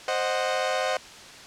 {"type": "chord", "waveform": "sawtooth", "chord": "C diminished", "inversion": "none", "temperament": "equal with one note detuned", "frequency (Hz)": [523.3, 618, 740], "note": ["C5", "Eb5", "Gb5"], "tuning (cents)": [0, -12, 0], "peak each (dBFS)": [-24, -25, -25], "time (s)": [0.08, 0.97], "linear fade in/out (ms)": 2, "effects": ["white hiss -44 dBFS RMS until 1.46 s", "low-pass 6000 Hz 12 dB/octave"]}